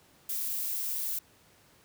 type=noise; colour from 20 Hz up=violet; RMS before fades=-33 dBFS; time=0.29-1.19 s; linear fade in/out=5 ms; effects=pink hiss -61 dBFS RMS until 1.84 s + high-pass 80 Hz 12 dB/octave